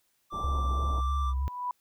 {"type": "tone", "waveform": "triangle", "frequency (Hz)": 1174.7, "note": "D6", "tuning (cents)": 0, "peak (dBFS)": -30, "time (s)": [0.3, 1.34], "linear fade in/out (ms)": 50}
{"type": "low-pass noise", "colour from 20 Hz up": "pink", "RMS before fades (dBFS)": -40, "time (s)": [0.32, 1.01], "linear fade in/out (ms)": 10, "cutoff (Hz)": 1100, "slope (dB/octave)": 96}
{"type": "tone with vibrato", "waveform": "sine", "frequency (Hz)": 67.4, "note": "C#2", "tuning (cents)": -48, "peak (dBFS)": -26, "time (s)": [0.44, 1.48], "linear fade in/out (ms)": 0, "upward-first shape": "square", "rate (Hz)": 3.1, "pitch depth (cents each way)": 47}
{"type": "tone with exponential growth", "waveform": "sine", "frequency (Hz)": 987.8, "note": "B5", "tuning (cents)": 0, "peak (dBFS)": -27, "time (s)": [0.97, 1.71], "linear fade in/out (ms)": 2, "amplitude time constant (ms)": 160}
{"effects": ["white hiss -72 dBFS RMS until 1.8 s"]}